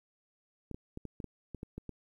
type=clicks; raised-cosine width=3 ms; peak=-28 dBFS; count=10; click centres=0.713 / 0.745 / 0.974 / 1.053 / 1.202 / 1.243 / 1.547 / 1.631 / 1.78 / 1.893 s; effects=11-bit